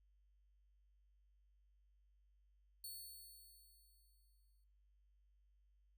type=tone with exponential decay; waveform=5% pulse; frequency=4426 Hz; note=C#8; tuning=3 cents flat; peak=-40 dBFS; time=2.84-4.64 s; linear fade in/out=2 ms; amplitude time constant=390 ms; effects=noise-tail reverb RT60 0.7 s tail -17 dB re dry + added 50 Hz sine -70 dBFS peak until 5.97 s